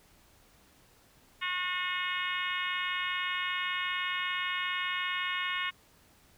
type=harmonic tone; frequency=362.6 Hz; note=F#4; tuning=35 cents flat; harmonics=3 / 4 / 5 / 6 / 7 / 8 / 9 / 10; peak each=-37 / -40 / -37 / -36 / -42 / -37 / -47 / -45 dBFS; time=1.41-5.71 s; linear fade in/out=20 ms; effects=pink hiss -62 dBFS RMS until 6.37 s